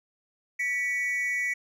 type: tone pair together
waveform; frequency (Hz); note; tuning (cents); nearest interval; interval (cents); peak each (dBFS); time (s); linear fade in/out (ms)
triangle; 1955.5 / 2250; B6 / C#7; -18 / +25; major second; 243; -27; 0.59-1.54; 10
effects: none